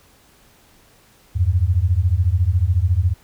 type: beating tone pair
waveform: sine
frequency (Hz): 82.41 / 96.41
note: E2 / G2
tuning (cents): 0 / -28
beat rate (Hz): 14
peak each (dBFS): -17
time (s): 1.35-3.14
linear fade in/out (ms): 20
effects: pink hiss -53 dBFS RMS until 3.23 s